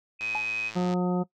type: tone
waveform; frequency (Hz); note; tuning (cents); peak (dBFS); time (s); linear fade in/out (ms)
sine; 2519; D#7; +21; -27; 0.19-0.72; 50
type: click train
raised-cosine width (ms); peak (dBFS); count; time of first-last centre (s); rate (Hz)
0.2; -23; 81; 0.21-0.937; 110
type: tone with exponential decay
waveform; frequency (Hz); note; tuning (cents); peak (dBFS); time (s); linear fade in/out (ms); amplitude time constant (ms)
triangle; 852; G#5; +44; -24; 0.35-0.49; 0; 30
type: harmonic tone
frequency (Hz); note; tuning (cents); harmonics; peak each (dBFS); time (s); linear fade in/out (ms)
179.8; F#3; -49; 1 / 2 / 3 / 4 / 5 / 7; -24 / -30 / -34 / -36 / -38 / -41; 0.75-1.24; 20
effects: noise-tail reverb RT60 0.1 s tail -20 dB re dry